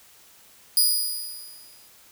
10% pulse tone with exponential decay, 4921 Hz, D#8, 20 cents flat, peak -8 dBFS, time 0.77-1.88 s, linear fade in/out 2 ms, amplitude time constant 240 ms, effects white hiss -53 dBFS RMS until 2.11 s

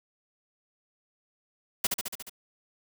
white noise with echo, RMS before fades -25 dBFS, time 1.84-1.87 s, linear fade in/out 5 ms, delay 71 ms, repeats 6, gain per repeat -3 dB, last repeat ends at 2.296 s, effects none

